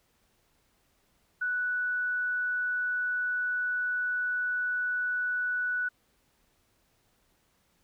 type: tone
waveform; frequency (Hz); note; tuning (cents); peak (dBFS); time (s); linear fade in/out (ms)
sine; 1480; F#6; 0; -27; 1.41-5.89; 10
effects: pink hiss -70 dBFS RMS until 7.83 s